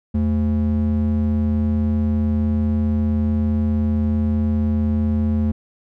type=ring-modulated tone; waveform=triangle; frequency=150.6 Hz; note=D3; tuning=44 cents sharp; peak=-11 dBFS; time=0.14-5.52 s; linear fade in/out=10 ms; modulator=67.7 Hz; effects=none